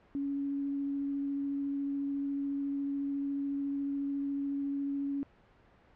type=tone with vibrato; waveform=sine; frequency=280 Hz; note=C#4; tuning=18 cents sharp; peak=-31 dBFS; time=0.15-5.23 s; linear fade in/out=0 ms; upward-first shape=triangle; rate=14 Hz; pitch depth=10 cents each way; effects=pink hiss -62 dBFS RMS until 5.95 s + low-pass 2000 Hz 12 dB/octave

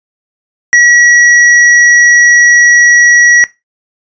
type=tone; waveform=square; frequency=1924 Hz; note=B6; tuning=46 cents flat; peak=-3 dBFS; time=0.73-3.44 s; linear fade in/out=0 ms; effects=noise-tail reverb RT60 0.2 s tail -18 dB re dry + resampled to 16000 Hz

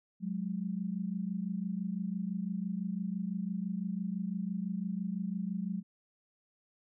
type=tone pair together; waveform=sine; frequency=182.65 / 208.6 Hz; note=F#3 / G#3; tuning=-22 / +8 cents; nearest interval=major second; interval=230 cents; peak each=-35 / -36 dBFS; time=0.2-5.83 s; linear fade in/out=50 ms; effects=none

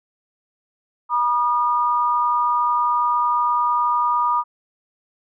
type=tone pair together; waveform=sine; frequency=966 / 1217.1 Hz; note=B5 / D#6; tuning=-39 / -39 cents; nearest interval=major third; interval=400 cents; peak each=-19 / -19 dBFS; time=1.09-4.44 s; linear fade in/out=50 ms; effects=none

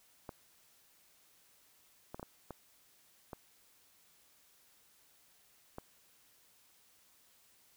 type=clicks; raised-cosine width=1 ms; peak=-29 dBFS; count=7; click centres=0.292 / 2.145 / 2.196 / 2.229 / 2.507 / 3.332 / 5.784 s; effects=white hiss -67 dBFS RMS until 7.76 s

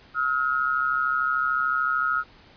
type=tone pair together; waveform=sine; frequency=1287 / 1420.4 Hz; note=E6 / F6; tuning=-42 / +29 cents; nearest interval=major second; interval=171 cents; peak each=-24 dBFS; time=0.14-2.24 s; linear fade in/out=50 ms; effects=pink hiss -52 dBFS RMS until 2.56 s + resampled to 11025 Hz

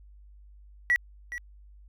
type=tone with echo; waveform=triangle; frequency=1937 Hz; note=B6; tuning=34 cents flat; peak=-16 dBFS; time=0.9-0.96 s; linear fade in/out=0 ms; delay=420 ms; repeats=1; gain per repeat=-15 dB; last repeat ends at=1.38 s; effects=tanh soft clip ceiling -17 dBFS + added 50 Hz sine -49 dBFS peak until 1.88 s

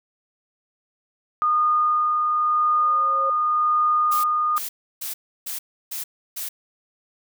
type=tone with tremolo; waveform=sine; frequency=1224 Hz; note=D#6; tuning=29 cents flat; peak=-16 dBFS; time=1.42-4.58 s; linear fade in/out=0 ms; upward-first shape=sine; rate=0.92 Hz; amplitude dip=25%
type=tone with exponential growth; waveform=sine; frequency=540 Hz; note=C#5; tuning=45 cents flat; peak=-25 dBFS; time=2.47-3.3 s; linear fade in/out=5 ms; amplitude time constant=180 ms
type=noise bursts; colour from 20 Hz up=blue; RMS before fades=-30 dBFS; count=6; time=4.11-6.49 s; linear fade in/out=10 ms; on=130 ms; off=320 ms
effects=none

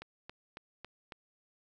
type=click train; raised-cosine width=0.3 ms; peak=-28 dBFS; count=5; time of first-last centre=0.02-1.122 s; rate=3.63 Hz; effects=none

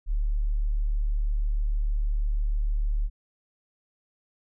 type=tone; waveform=sine; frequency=36.84 Hz; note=D1; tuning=6 cents sharp; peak=-22 dBFS; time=0.06-3.1 s; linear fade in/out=50 ms; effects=none

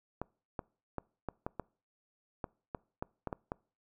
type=clicks; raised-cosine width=1 ms; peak=-22 dBFS; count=12; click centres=0.216 / 0.592 / 0.983 / 1.287 / 1.465 / 1.597 / 2.442 / 2.748 / 3.025 / 3.273 / 3.328 / 3.519 s; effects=noise-tail reverb RT60 0.4 s tail -25 dB re dry

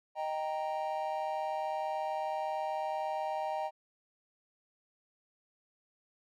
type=chord; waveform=triangle; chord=Eb major; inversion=none; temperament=equal; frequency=622.3 / 784 / 932.3 Hz; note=Eb5 / G5 / Bb5; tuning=0 / 0 / 0 cents; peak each=-35 / -34 / -37 dBFS; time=0.15-3.71 s; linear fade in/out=50 ms; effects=none

